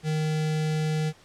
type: tone with notch filter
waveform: square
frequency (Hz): 155.1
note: D#3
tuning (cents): -5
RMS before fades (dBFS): -26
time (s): 0.03-1.13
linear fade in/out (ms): 50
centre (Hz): 1100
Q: 1.8
effects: pink hiss -55 dBFS RMS until 1.24 s + low-pass 8000 Hz 12 dB/octave